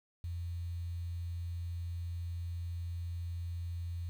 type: tone with quantisation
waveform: sine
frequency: 86 Hz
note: F2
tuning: 26 cents flat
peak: -36 dBFS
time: 0.24-4.09 s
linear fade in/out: 0 ms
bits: 10
effects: none